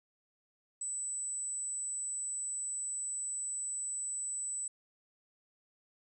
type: tone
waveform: sine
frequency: 7980 Hz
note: B8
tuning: 17 cents sharp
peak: -35 dBFS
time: 0.81-4.68 s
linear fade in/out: 5 ms
effects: none